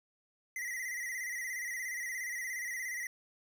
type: tone with vibrato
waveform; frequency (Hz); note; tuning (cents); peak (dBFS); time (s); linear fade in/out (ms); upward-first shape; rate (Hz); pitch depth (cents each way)
square; 1975.5; B6; 0; -37; 0.56-3.07; 2; square; 17; 59
effects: none